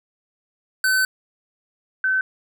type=tone pair in turn; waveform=square / sine; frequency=1523 / 1528.6 Hz; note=F#6 / G6; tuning=+50 / -44 cents; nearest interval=unison; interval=6 cents; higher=second; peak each=-17 dBFS; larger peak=neither; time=0.84-1.05 / 2.04-2.21 s; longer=first; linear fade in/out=2 ms; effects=none